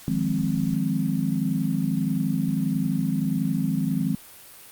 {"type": "chord", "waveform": "sine", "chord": "F minor seventh", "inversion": "third", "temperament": "equal with one note detuned", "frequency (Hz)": [155.56, 177.15, 207.7, 261.6], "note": ["Eb3", "F3", "Ab3", "C4"], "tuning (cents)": [0, 25, 0, 0], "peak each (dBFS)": -27, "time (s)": [0.08, 4.15], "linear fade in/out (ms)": 0, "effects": ["white hiss -46 dBFS RMS until 4.71 s", "Opus 48 kbps"]}